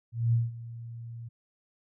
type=tone with ADSR envelope; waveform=sine; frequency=116.54 Hz; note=A#2; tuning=in tune; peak=-20 dBFS; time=0.12-1.29 s; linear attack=210 ms; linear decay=180 ms; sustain=-18 dB; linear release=13 ms; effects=none